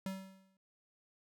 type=tone with exponential decay; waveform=square; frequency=191.3 Hz; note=G3; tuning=42 cents flat; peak=-36 dBFS; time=0.06-0.57 s; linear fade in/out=2 ms; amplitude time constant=110 ms; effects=none